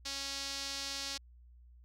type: tone with band-pass filter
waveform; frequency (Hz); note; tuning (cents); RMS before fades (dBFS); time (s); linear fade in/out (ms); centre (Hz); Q
sawtooth; 275.7; C#4; -9; -40; 0.05-1.18; 10; 4900; 2.2
effects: added 60 Hz sine -55 dBFS peak until 1.84 s